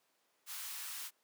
white high-pass noise, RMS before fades -44 dBFS, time 0.46-1.11 s, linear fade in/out 50 ms, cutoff 930 Hz, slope 24 dB/octave, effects pink hiss -75 dBFS RMS until 1.23 s + high-pass 400 Hz 12 dB/octave

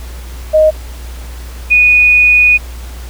sine tone pair in turn, 622.3 / 2475 Hz, D#5 / D#7, 0 / -10 cents, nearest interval 2 octaves, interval 2390 cents, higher second, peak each -4 dBFS, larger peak neither, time 0.53-0.71 / 1.7-2.58 s, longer second, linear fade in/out 20 ms, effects added 60 Hz sine -24 dBFS peak until 3.09 s + pink hiss -35 dBFS RMS until 3.09 s

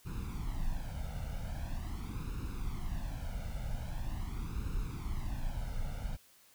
brown noise with flanger, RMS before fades -37 dBFS, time 0.05-6.17 s, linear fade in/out 20 ms, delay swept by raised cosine 0.76 to 1.4 ms, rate 0.43 Hz, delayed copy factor +0.9, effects white hiss -63 dBFS RMS until 6.54 s

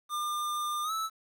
square tone with pitch glide, 1201 to 1309.7 Hz, D6 to E6, +38 to -12 cents, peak -31 dBFS, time 0.09-1.1 s, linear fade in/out 50 ms, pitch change +150 cents, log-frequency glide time 0.83-0.92 s, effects 10-bit

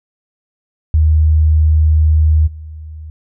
sine tone with level steps, 77.78 Hz, D#2, in tune, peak -7 / -27 dBFS, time 0.94-3.1 s, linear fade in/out 0 ms, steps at 2.46 s, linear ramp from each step 20 ms, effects none

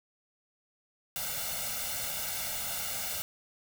white noise with comb filter, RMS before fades -35 dBFS, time 1.16-3.22 s, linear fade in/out 0 ms, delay 1.4 ms, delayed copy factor +0.9, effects none

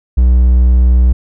triangle tone, 61.74 Hz, B1, in tune, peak -3 dBFS, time 0.17-1.13 s, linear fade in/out 10 ms, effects none

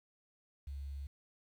sine tone with quantisation, 69.7 Hz, C#2, 10 cents sharp, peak -40 dBFS, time 0.67-1.07 s, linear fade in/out 5 ms, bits 11, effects none

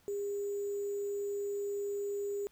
sine tone with sample-and-hold, 404.5 Hz, G#4, 46 cents flat, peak -33 dBFS, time 0.08-2.47 s, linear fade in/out 0 ms, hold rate 7350 Hz, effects pink hiss -67 dBFS RMS until 2.51 s

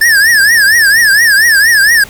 square tone with vibrato, 1735 Hz, A6, 25 cents flat, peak -5 dBFS, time 0.01-2.04 s, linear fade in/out 5 ms, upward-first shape triangle, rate 4.3 Hz, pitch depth 190 cents each way, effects pink hiss -33 dBFS RMS until 2.09 s

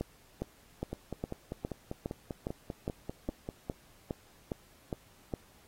two click trains, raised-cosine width 2 ms, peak -23 / -20 dBFS, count 14 / 14, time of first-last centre 0.93-3.489 / 0.01-5.338 s, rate 5.08 / 2.44 Hz, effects pink hiss -62 dBFS RMS until 5.67 s + AAC 48 kbps

